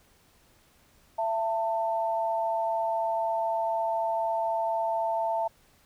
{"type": "tone pair together", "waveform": "sine", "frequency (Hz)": [669, 893], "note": ["E5", "A5"], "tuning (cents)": [25, 25], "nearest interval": "perfect fourth", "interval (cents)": 500, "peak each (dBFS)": -28, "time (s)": [1.18, 5.48], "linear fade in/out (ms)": 10, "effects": ["pink hiss -62 dBFS RMS until 5.85 s"]}